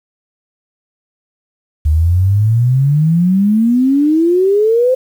sine exponential sweep, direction up, 73.7 to 523.3 Hz, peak -8 dBFS, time 1.85-4.95 s, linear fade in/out 10 ms, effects 7-bit

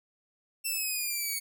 5% pulse exponential sweep, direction down, 2688 to 2217 Hz, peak -21 dBFS, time 0.64-1.4 s, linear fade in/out 20 ms, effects none

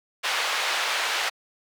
white band-pass noise, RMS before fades -26 dBFS, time 0.23-1.3 s, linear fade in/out 20 ms, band 610 to 3200 Hz, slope 12 dB/octave, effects high-pass 400 Hz 12 dB/octave

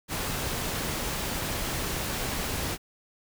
pink noise, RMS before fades -31 dBFS, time 0.08-2.78 s, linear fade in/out 50 ms, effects none

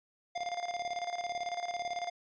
square tone with tremolo, 703 Hz, F5, 11 cents sharp, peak -33 dBFS, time 0.35-2.1 s, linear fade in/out 10 ms, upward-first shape square, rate 18 Hz, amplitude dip 65%, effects resampled to 16000 Hz

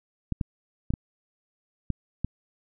clicks, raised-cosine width 5 ms, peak -14 dBFS, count 6, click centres 0.323 / 0.412 / 0.905 / 0.938 / 1.903 / 2.246 s, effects none

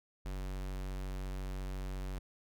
square tone, 47.16 Hz, F#1, 34 cents sharp, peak -38 dBFS, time 0.25-2.19 s, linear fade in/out 10 ms, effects none

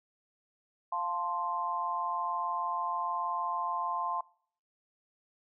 sine chord, F major, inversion none, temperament equal, 698.5 / 880 / 1046.5 Hz, F5 / A5 / C6, 0 / 0 / 0 cents, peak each -38 / -36 / -32 dBFS, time 0.92-4.21 s, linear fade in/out 5 ms, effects noise-tail reverb RT60 0.6 s tail -24 dB re dry

